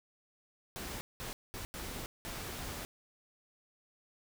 pink noise bursts at uneven times, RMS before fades -42 dBFS, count 5, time 0.76-1.01 / 1.2-1.33 / 1.54-1.65 / 1.74-2.06 / 2.25-2.85 s, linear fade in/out 0 ms, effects none

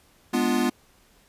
square chord, G# diminished seventh, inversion none, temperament equal, 207.7 / 246.9 / 293.7 / 349.2 Hz, G#3 / B3 / D4 / F4, 0 / 0 / 0 / 0 cents, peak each -30 / -24 / -30 / -28 dBFS, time 0.33-0.7 s, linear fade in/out 10 ms, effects pink hiss -59 dBFS RMS until 1.28 s + resampled to 32000 Hz

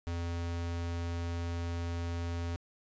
square tone, 85.3 Hz, F2, 40 cents flat, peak -34 dBFS, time 0.07-2.56 s, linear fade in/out 0 ms, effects resampled to 16000 Hz

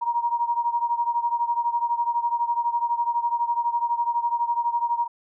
sine beating tone pair, 942 / 954 Hz, A#5 / A#5, +18 / +40 cents, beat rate 12 Hz, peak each -23 / -26 dBFS, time 0.01-5.08 s, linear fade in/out 20 ms, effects none

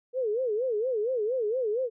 sine tone with vibrato, 467 Hz, A#4, 3 cents sharp, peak -25 dBFS, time 0.13-1.9 s, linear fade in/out 50 ms, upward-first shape sine, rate 4.3 Hz, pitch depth 210 cents each way, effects none

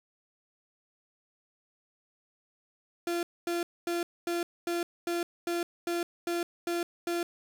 35% pulse tone bursts, 344 Hz, F4, 26 cents flat, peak -27 dBFS, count 11, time 3.07-7.23 s, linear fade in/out 2 ms, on 160 ms, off 240 ms, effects none

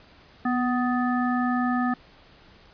harmonic tone with a mistuned harmonic, 250 Hz, B3, 21 cents sharp, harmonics 1 / 3 / 5 / 7, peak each -23 / -29 / -30 / -33 dBFS, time 0.45-1.94 s, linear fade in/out 5 ms, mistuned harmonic 1, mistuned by -29 cents, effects pink hiss -53 dBFS RMS until 2.73 s + resampled to 11025 Hz

